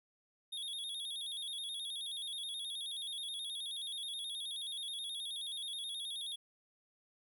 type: tone with vibrato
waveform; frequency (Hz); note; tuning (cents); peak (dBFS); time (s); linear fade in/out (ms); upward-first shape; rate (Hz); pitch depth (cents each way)
square; 3520; A7; 0; -40; 0.52-6.36; 10; square; 9.4; 80
effects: none